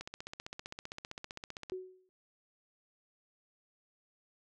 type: click train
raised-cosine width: 0.2 ms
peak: -25 dBFS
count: 27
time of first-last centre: 0.01-1.698 s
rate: 15.4 Hz
type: tone with exponential decay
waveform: sine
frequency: 371.5 Hz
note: F#4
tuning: 7 cents sharp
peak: -34 dBFS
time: 1.72-2.09 s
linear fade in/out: 0 ms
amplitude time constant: 80 ms
effects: none